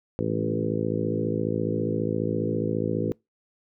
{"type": "harmonic tone with a mistuned harmonic", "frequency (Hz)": 54.7, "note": "A1", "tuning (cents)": -9, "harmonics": [2, 3, 4, 5, 6, 7, 8, 9], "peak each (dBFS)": [-32, -32, -32, -32, -32, -32, -32, -32], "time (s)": [0.19, 3.12], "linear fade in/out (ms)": 0, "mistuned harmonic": 3, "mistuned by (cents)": 16, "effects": ["noise-tail reverb RT60 0.2 s tail -25 dB re dry"]}